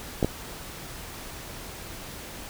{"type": "clicks", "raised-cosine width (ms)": 2, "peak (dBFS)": -9, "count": 2, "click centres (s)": [0.228, 0.246], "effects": ["pink hiss -40 dBFS RMS until 2.49 s"]}